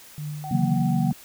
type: tone with tremolo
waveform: sine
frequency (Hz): 150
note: D3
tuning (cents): +37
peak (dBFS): -28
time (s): 0.18-0.8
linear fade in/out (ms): 0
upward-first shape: triangle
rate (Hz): 2.6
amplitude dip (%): 55
type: tone with vibrato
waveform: sine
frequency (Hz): 756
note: F#5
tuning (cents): +37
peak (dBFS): -32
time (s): 0.44-1.11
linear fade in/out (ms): 0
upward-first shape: triangle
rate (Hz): 19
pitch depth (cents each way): 32
type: chord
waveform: sine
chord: F# dominant seventh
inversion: second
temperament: equal with one note detuned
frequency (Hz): 138.59 / 162.36 / 185 / 233.1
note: C#3 / E3 / F#3 / A#3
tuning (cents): 0 / -26 / 0 / 0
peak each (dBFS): -25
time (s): 0.51-1.13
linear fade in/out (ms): 5
effects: white hiss -47 dBFS RMS until 1.24 s